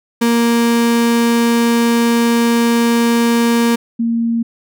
35% pulse / sine tone pair in turn, 233.9 / 231.3 Hz, A#3 / A#3, +6 / -13 cents, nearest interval unison, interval 19 cents, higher first, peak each -9 / -13 dBFS, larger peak first, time 0.21-3.76 / 3.99-4.43 s, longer first, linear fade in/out 10 ms, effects none

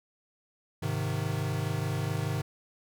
square chord, Ab major, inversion none, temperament equal, 103.83 / 130.81 / 155.56 Hz, Ab2 / C3 / Eb3, 0 / 0 / 0 cents, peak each -34 dBFS, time 0.82-2.42 s, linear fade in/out 10 ms, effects none

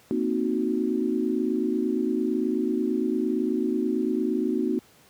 sine chord, C half-diminished seventh, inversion third, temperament equal, 233.1 / 261.6 / 311.1 / 370 Hz, Bb3 / C4 / Eb4 / Gb4, 0 / 0 / 0 / 0 cents, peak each -28 dBFS, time 0.11-4.79 s, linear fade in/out 0 ms, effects pink hiss -56 dBFS RMS until 5.09 s + high-pass 100 Hz 12 dB/octave

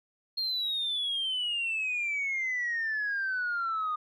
sine exponential sweep, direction down, 4257 to 1222 Hz, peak -27 dBFS, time 0.37-3.96 s, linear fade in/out 10 ms, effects tanh soft clip ceiling -25 dBFS

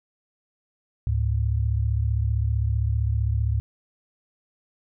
sine tone pair together, 71.88 / 107.3 Hz, D2 / A2, -37 / -43 cents, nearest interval perfect fifth, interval 694 cents, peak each -23 dBFS, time 1.07-3.6 s, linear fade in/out 0 ms, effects none

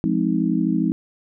sine chord, F minor seventh, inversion none, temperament just, 174.61 / 209.5 / 261.9 / 314.3 Hz, F3 / Ab3 / C4 / Eb4, 0 / +15 / +2 / +18 cents, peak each -23 dBFS, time 0.04-0.92 s, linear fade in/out 0 ms, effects none

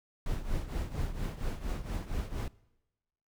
brown noise with tremolo, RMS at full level -31 dBFS, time 0.26-2.48 s, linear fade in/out 2 ms, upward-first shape triangle, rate 4.3 Hz, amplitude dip 80%, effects noise-tail reverb RT60 1.0 s tail -23 dB re dry

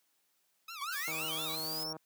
15% pulse tone with vibrato, 1244.5 Hz, D#6, in tune, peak -36 dBFS, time 0.68-1.56 s, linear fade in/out 5 ms, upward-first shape sine, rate 5.7 Hz, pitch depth 180 cents each way
45% pulse linear sweep, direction up, 1046.5 to 5588 Hz, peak -37 dBFS, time 0.81-1.93 s, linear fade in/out 5 ms
blue noise, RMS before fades -43 dBFS, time 0.92-1.84 s, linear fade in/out 10 ms
click train, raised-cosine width 1 ms, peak -31 dBFS, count 141, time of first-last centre 1.08-1.966 s, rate 158 Hz
effects white hiss -75 dBFS RMS until 2.05 s + high-pass 150 Hz 12 dB/octave

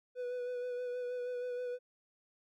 triangle tone with vibrato, 493.9 Hz, B4, in tune, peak -34 dBFS, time 0.15-1.79 s, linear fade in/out 50 ms, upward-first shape sine, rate 6.3 Hz, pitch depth 21 cents each way, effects none

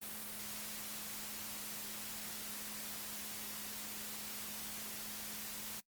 sine tone in noise, 211.3 Hz, G#3, 30 cents sharp, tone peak -56 dBFS, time 0.01-5.81 s, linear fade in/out 20 ms, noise white, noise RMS -45 dBFS, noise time 0.01-5.81 s, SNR -14 dB, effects noise-tail reverb RT60 0.1 s tail -21 dB re dry + Opus 32 kbps

